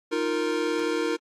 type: chord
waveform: square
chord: Eb suspended second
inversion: none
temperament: equal with one note detuned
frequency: 311.1 / 349.2 / 464.6 Hz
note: Eb4 / F4 / Bb4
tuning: 0 / 0 / -6 cents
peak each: -30 / -30 / -28 dBFS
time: 0.11-1.17 s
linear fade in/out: 20 ms
effects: low-pass 6000 Hz 12 dB/octave + AAC 48 kbps